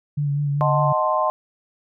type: tone with vibrato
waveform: sine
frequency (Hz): 144.1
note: D3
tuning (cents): -33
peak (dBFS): -19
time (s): 0.17-0.93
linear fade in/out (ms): 10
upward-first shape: sine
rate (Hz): 5.1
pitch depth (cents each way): 29
type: chord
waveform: sine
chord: D# diminished seventh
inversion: none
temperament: equal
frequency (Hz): 622.3 / 740 / 880 / 1046.5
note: D#5 / F#5 / A5 / C6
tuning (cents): 0 / 0 / 0 / 0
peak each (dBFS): -22 / -26 / -25 / -21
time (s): 0.61-1.3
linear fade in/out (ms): 0
effects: none